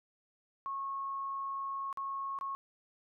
sine tone with dropouts, 1094 Hz, C#6, 23 cents flat, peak -35 dBFS, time 0.66-2.55 s, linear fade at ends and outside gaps 0 ms, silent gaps 1.928-1.973 / 2.388-2.411 s, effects none

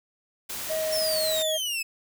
white noise, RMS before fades -34 dBFS, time 0.49-1.43 s, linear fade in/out 10 ms
triangle tone with vibrato, 630 Hz, D#5, 21 cents sharp, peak -24 dBFS, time 0.69-1.58 s, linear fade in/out 20 ms, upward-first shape triangle, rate 3.3 Hz, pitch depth 10 cents each way
sawtooth exponential sweep, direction down, 5510 to 2567 Hz, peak -24 dBFS, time 0.92-1.83 s, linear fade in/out 10 ms
effects none

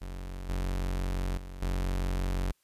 40% pulse tone with level steps, 45.82 Hz, F#1, 16 cents flat, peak -36 / -28 / -39 / -27 dBFS, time 0.01-2.52 s, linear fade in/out 10 ms, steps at 0.49 / 1.37 / 1.62 s, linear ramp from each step 5 ms, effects white hiss -72 dBFS RMS until 2.63 s + resampled to 32000 Hz

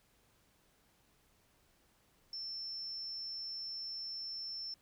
sine tone, 5360 Hz, E8, 28 cents sharp, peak -40 dBFS, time 2.33-4.74 s, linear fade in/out 2 ms, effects pink hiss -71 dBFS RMS until 4.81 s

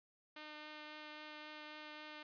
5% pulse tone with vibrato, 303.4 Hz, D#4, 44 cents flat, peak -38 dBFS, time 0.36-2.23 s, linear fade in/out 5 ms, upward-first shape triangle, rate 3.7 Hz, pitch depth 10 cents each way, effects resampled to 11025 Hz

